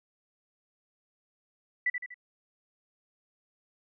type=tone with echo; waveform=sine; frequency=1975.5 Hz; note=B6; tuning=in tune; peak=-24 dBFS; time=1.86-1.9 s; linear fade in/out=5 ms; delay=81 ms; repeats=3; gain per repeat=-6 dB; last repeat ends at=2.143 s; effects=none